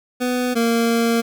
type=tone pair in turn; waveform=25% pulse; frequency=249.1 / 231.5 Hz; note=B3 / A#3; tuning=+15 / -12 cents; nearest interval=minor second; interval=127 cents; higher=first; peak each=-15 / -12 dBFS; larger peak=second; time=0.2-0.55 / 0.55-1.22 s; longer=second; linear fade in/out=20 ms; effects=8-bit